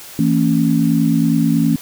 sine chord, A# diminished, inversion second, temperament equal with one note detuned, 164.81 / 227.8 / 277.2 Hz, E3 / A#3 / C#4, 0 / -40 / 0 cents, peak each -16 dBFS, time 0.19-1.76 s, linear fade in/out 2 ms, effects white hiss -36 dBFS RMS until 1.81 s

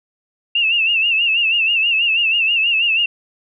sine tone with vibrato, 2718 Hz, F7, 48 cents flat, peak -13 dBFS, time 0.55-3.06 s, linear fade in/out 5 ms, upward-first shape sine, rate 6.2 Hz, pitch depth 89 cents each way, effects none

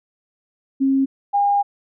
sine tone pair in turn, 270 / 809.1 Hz, C#4 / G#5, -45 / -45 cents, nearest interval octave + perfect fifth, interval 1900 cents, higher second, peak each -14 dBFS, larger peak neither, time 0.8-1.06 / 1.33-1.63 s, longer second, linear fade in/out 20 ms, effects none

